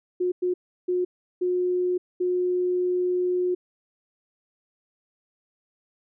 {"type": "tone bursts at uneven times", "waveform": "sine", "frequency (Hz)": 360.8, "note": "F#4", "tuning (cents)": -44, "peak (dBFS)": -21, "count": 5, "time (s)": [[0.2, 0.32], [0.42, 0.54], [0.88, 1.05], [1.41, 1.98], [2.2, 3.55]], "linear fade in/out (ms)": 10, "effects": []}